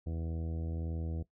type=harmonic tone; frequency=81.7 Hz; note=E2; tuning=15 cents flat; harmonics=1 / 2 / 3 / 4 / 5 / 6 / 7 / 8 / 9; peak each=-35 / -42 / -48 / -47 / -56 / -51 / -59 / -58 / -61 dBFS; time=0.06-1.23 s; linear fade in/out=10 ms; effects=noise-tail reverb RT60 0.1 s tail -17 dB re dry